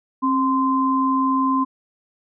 sine tone pair together, 267.5 / 1037 Hz, C4 / C6, +38 / -16 cents, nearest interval octave + major seventh, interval 2346 cents, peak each -19 dBFS, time 0.22-1.65 s, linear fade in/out 20 ms, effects none

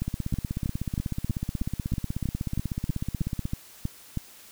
two click trains, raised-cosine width 5 ms, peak -15 / -16 dBFS, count 14 / 56, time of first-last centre 0.02-4.173 / 0.08-3.454 s, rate 3.13 / 16.3 Hz, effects white hiss -50 dBFS RMS until 4.51 s

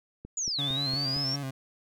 click train, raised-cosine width 3 ms, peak -28 dBFS, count 5, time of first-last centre 0.25-1.165 s, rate 4.37 Hz
sine linear two-way sweep, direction down then up, 7040 to 3393 to 5590 Hz, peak -28 dBFS, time 0.37-1.36 s, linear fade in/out 5 ms, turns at 0.62 s
30% pulse tone with vibrato, 137.3 Hz, C#3, 16 cents flat, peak -30 dBFS, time 0.58-1.51 s, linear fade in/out 10 ms, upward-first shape square, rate 5.3 Hz, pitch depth 54 cents each way
effects none

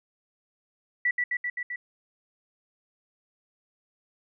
sine tone with echo, 1958 Hz, B6, 15 cents flat, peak -21 dBFS, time 1.05-1.11 s, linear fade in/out 5 ms, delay 130 ms, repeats 5, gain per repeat -2 dB, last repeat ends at 1.76 s, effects none

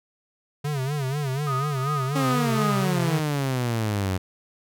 square tone with vibrato, 139.5 Hz, C#3, 11 cents sharp, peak -25 dBFS, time 0.64-3.2 s, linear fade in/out 10 ms, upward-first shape sine, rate 4.1 Hz, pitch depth 130 cents each way
sine tone with tremolo, 1244.5 Hz, D#6, in tune, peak -25 dBFS, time 1.47-2.85 s, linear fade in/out 0 ms, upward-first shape sine, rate 2.7 Hz, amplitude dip 70%
sawtooth exponential sweep, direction down, 277.2 to 90.7 Hz, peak -19 dBFS, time 2.15-4.18 s, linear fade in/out 10 ms
effects none

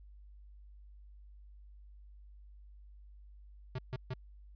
square tone bursts, 127.9 Hz, C3, 39 cents flat, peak -36 dBFS, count 3, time 3.75-4.138 s, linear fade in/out 5 ms, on 36 ms, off 140 ms, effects added 50 Hz sine -52 dBFS peak until 4.55 s + resampled to 11025 Hz

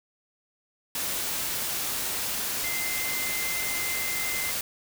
sine tone in noise, 2076 Hz, C7, 14 cents flat, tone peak -32 dBFS, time 2.64-4.51 s, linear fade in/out 2 ms, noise white, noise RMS -30 dBFS, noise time 0.95-4.61 s, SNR -5 dB, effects none

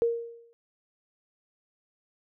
sine tone with exponential decay, 466.2 Hz, A#4, in tune, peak -19 dBFS, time 0.02-0.53 s, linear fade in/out 0 ms, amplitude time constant 110 ms, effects none

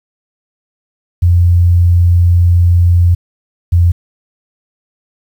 sine tone pair in turn, 87.31 / 86.56 Hz, F2 / F2, 0 / -15 cents, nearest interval unison, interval 15 cents, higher first, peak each -5 dBFS, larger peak neither, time 1.22-3.15 / 3.72-3.92 s, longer first, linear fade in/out 10 ms, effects 7-bit

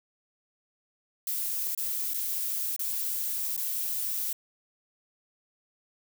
violet noise with dropouts, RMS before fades -31 dBFS, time 1.27-4.33 s, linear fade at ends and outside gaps 2 ms, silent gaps 1.749-1.776 / 2.136-2.142 / 2.763-2.793 / 3.566-3.576 s, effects none

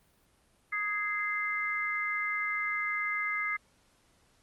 harmonic tone, 415.3 Hz, G#4, in tune, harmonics 3 / 4 / 5, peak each -36 / -37 / -31 dBFS, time 0.72-3.57 s, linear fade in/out 10 ms, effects pink hiss -67 dBFS RMS until 4.42 s + Opus 32 kbps

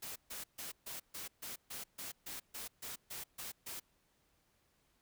white noise bursts, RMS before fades -45 dBFS, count 14, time 0.02-3.8 s, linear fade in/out 10 ms, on 140 ms, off 140 ms, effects pink hiss -75 dBFS RMS until 5.01 s

